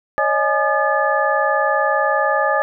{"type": "tone cluster", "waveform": "sine", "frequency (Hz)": [555, 615, 839, 1214, 1723], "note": ["C#5", "D#5", "G#5", "D#6", "A6"], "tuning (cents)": [2, -20, 17, -43, -37], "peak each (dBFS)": -21, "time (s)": [0.18, 2.62], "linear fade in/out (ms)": 0, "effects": []}